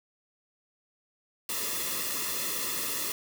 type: noise with comb filter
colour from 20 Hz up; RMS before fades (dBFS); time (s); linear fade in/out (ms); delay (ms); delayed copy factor
white; -32; 1.49-3.12; 2; 1.3; -0.85
effects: none